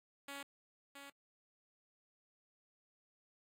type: tone with echo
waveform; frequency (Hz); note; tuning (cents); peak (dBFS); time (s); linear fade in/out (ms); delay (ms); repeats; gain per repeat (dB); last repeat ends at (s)
5% pulse; 280; C#4; +18; -34; 0.28-0.43; 5; 670; 1; -6; 1.1
effects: AAC 48 kbps